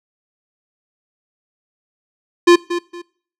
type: tone with echo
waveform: square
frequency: 348 Hz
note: F4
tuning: 6 cents flat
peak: -6 dBFS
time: 2.47-2.56 s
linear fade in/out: 10 ms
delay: 230 ms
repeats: 2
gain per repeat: -12 dB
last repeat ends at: 3.02 s
effects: noise-tail reverb RT60 0.5 s tail -22 dB re dry + low-pass 6000 Hz 12 dB/octave